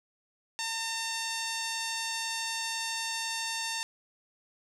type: tone with low-pass filter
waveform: 5% pulse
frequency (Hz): 906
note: A#5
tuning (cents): -50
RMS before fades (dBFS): -34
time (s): 0.59-3.83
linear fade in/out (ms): 0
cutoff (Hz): 7400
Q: 0.77
effects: none